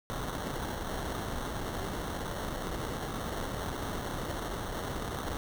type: noise with sample-and-hold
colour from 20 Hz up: pink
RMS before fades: -36 dBFS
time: 0.1-5.37 s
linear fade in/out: 0 ms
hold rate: 2450 Hz
effects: none